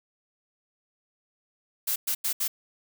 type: noise bursts at uneven times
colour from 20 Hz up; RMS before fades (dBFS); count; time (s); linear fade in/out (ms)
blue; -27; 4; 1.87-1.96 / 2.07-2.15 / 2.24-2.33 / 2.4-2.48; 10
effects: none